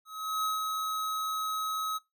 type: tone with ADSR envelope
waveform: square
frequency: 1277 Hz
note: D#6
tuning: 45 cents sharp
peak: -28 dBFS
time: 0.05-1.99 s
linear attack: 390 ms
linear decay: 150 ms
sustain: -3 dB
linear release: 25 ms
effects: noise-tail reverb RT60 0.2 s tail -23 dB re dry